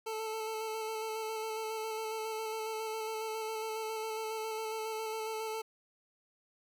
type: tone with vibrato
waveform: 25% pulse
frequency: 440 Hz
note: A4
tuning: in tune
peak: -32 dBFS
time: 0.06-5.62 s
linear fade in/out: 10 ms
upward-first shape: square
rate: 7.3 Hz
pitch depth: 16 cents each way
effects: none